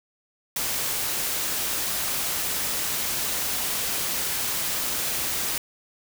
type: noise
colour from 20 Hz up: white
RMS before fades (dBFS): -27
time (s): 0.56-5.58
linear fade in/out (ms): 2
effects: none